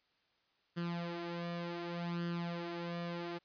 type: tone with flanger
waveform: sawtooth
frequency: 171.8 Hz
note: F3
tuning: 28 cents flat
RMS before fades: -40 dBFS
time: 0.76-3.39 s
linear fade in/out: 20 ms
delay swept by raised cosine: 0.63 to 4.13 ms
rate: 0.67 Hz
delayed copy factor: +0.7
effects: white hiss -75 dBFS RMS until 3.44 s + resampled to 11025 Hz